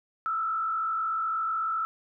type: tone with frequency modulation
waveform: sine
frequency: 1319 Hz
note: E6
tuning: 1 cent sharp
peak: -26 dBFS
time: 0.26-1.85 s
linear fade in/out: 0 ms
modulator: 48.1 Hz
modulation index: 0.76
effects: none